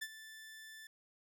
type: tone with ADSR envelope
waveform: sawtooth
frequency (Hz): 1760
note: A6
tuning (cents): 0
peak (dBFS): -34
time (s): 0.01-0.87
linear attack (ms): 14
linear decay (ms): 49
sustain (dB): -13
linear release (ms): 3
effects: none